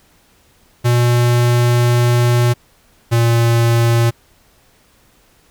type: tone pair in turn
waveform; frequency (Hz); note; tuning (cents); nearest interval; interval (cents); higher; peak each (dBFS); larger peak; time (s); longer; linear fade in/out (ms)
square; 120.8 / 116.89; B2 / A#2; -38 / +5; minor second; 57; first; -11; neither; 0.84-2.54 / 3.11-4.11; first; 20
effects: pink hiss -53 dBFS RMS until 5.5 s